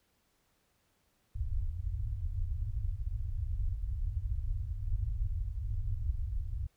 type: low-pass noise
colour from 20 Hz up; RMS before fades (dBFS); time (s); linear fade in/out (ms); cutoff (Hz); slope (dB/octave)
pink; -34; 1.35-6.67; 10; 110; 96
effects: pink hiss -74 dBFS RMS until 6.76 s